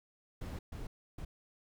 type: noise bursts at uneven times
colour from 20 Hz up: brown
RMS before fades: -42 dBFS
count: 3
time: 0.41-0.59 / 0.72-0.87 / 1.18-1.25 s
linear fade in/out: 5 ms
effects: none